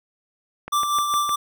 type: click train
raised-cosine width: 0.5 ms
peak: -18 dBFS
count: 5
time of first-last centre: 0.68-1.293 s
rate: 6.53 Hz
type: tone with tremolo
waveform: square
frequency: 1174.7 Hz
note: D6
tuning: in tune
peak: -18 dBFS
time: 0.72-1.36 s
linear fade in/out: 10 ms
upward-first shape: triangle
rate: 5 Hz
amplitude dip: 50%
effects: none